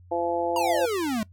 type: harmonic tone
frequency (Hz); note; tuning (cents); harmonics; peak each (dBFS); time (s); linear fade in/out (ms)
171.2; F3; -34; 2 / 3 / 4 / 5; -30 / -28 / -29 / -30; 0.11-0.86; 10
type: exponential sweep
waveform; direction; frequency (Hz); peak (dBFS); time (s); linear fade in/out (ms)
square; down; 970 to 206.6; -25; 0.56-1.23; 2
effects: noise-tail reverb RT60 0.1 s tail -20 dB re dry + added 89 Hz sine -48 dBFS peak until 1.32 s